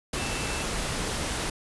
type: tone in noise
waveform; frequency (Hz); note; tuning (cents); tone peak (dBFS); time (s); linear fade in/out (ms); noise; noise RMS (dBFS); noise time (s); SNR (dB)
sine; 2657; E7; +13; -38; 0.17-0.63; 5; pink; -30; 0.13-1.5; -11
effects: resampled to 24000 Hz